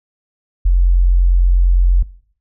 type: tone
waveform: sine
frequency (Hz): 44.36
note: F1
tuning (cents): +28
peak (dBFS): -8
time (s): 0.65-2.03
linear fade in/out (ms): 10
effects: noise-tail reverb RT60 0.6 s tail -20 dB re dry